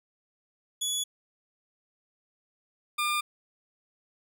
20% pulse tone pair in turn, 3400 / 1202.1 Hz, G#7 / D6, +40 / +40 cents, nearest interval octave + tritone, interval 1800 cents, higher first, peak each -22 / -21 dBFS, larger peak second, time 0.81-1.04 / 2.98-3.21 s, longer neither, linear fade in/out 10 ms, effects none

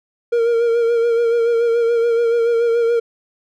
triangle tone with vibrato, 466.2 Hz, A#4, in tune, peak -11 dBFS, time 0.32-3 s, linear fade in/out 10 ms, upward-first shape sine, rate 7 Hz, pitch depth 34 cents each way, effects none

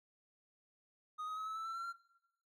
triangle tone with pitch steps, 1244.5 / 1262.6 / 1281 / 1299.6 / 1318.5 / 1337.7 / 1357.1 / 1376.9 Hz, D#6 / D#6 / E6 / E6 / E6 / E6 / E6 / F6, 0 / +25 / -50 / -25 / 0 / +25 / +50 / -25 cents, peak -38 dBFS, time 1.18-1.932 s, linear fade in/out 20 ms, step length 94 ms, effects noise-tail reverb RT60 0.8 s tail -18 dB re dry

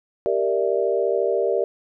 sine chord, E half-diminished seventh, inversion first, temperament equal, 392 / 466.2 / 587.3 / 659.3 Hz, G4 / Bb4 / D5 / E5, 0 / 0 / 0 / 0 cents, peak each -23 / -23 / -24 / -27 dBFS, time 0.26-1.64 s, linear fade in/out 0 ms, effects none

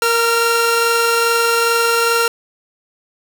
sawtooth tone pair together, 466.2 / 1376.2 Hz, A#4 / F6, 0 / -26 cents, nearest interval octave + perfect fifth, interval 1874 cents, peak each -12 dBFS, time 0.02-2.28 s, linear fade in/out 2 ms, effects none

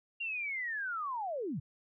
sine linear sweep, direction down, 2796 to 110 Hz, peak -34 dBFS, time 0.2-1.6 s, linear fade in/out 10 ms, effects none

